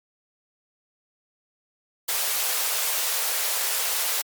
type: high-pass noise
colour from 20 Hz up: white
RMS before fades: -25 dBFS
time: 2.08-4.22 s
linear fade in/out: 10 ms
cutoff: 440 Hz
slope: 48 dB/octave
effects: MP3 96 kbps